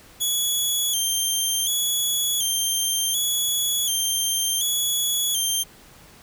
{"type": "tone with vibrato", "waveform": "15% pulse", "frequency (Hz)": 3269, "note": "G#7", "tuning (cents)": -28, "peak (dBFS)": -14, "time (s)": [0.2, 5.64], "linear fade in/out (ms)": 20, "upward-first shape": "square", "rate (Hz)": 0.68, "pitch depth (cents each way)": 59, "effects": ["pink hiss -49 dBFS RMS until 6.22 s"]}